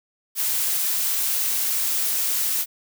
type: noise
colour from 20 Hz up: blue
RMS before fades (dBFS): -23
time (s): 0.35-2.66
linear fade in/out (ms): 50
effects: none